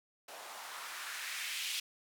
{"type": "noise with band-pass filter sweep", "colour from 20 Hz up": "blue", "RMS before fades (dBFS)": -42, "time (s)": [0.28, 1.8], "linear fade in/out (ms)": 5, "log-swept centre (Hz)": [630, 3100], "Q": 1.8, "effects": []}